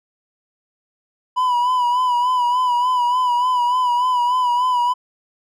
triangle tone with vibrato, 988 Hz, B5, in tune, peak -13 dBFS, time 1.36-4.94 s, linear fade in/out 20 ms, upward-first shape sine, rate 3.4 Hz, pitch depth 48 cents each way, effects none

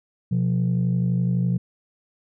sine tone pair together, 125.3 / 177.2 Hz, B2 / F3, +25 / +25 cents, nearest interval tritone, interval 600 cents, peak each -20 dBFS, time 0.31-1.58 s, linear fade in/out 10 ms, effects tanh soft clip ceiling -15 dBFS

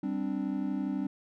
triangle chord, G suspended fourth, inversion none, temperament equal, 196 / 261.6 / 293.7 Hz, G3 / C4 / D4, 0 / 0 / 0 cents, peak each -32 dBFS, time 0.03-1.07 s, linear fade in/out 5 ms, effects none

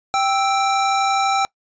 square tone pair together, 784.7 / 1318.5 Hz, G5 / E6, +2 / 0 cents, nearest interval major sixth, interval 898 cents, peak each -18 / -22 dBFS, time 0.14-1.45 s, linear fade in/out 0 ms, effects noise-tail reverb RT60 0.1 s tail -24 dB re dry + resampled to 16000 Hz

